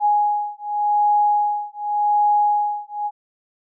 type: beating tone pair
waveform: sine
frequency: 830.6 / 831.47 Hz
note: G#5 / G#5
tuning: 0 / +2 cents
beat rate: 0.87 Hz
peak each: -19 dBFS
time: 0-3.11 s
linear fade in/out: 50 ms
effects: none